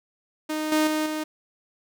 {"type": "tone with level steps", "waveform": "sawtooth", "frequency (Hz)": 308.9, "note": "D#4", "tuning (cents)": -12, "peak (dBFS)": [-22, -15, -19, -23], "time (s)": [0.49, 1.24], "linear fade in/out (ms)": 10, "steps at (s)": [0.72, 0.87, 1.06], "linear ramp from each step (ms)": 2, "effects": []}